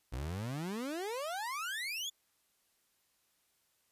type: exponential sweep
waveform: 30% pulse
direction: up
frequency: 58.27 to 3520 Hz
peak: -34 dBFS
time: 0.12-2.1 s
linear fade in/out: 10 ms
effects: white hiss -75 dBFS RMS until 3.91 s + resampled to 32000 Hz